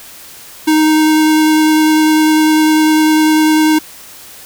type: tone with vibrato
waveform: square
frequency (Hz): 310.8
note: D#4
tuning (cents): -2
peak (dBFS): -8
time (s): 0.67-3.79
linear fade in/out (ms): 10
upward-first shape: triangle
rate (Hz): 10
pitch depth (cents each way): 11
effects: white hiss -35 dBFS RMS until 4.45 s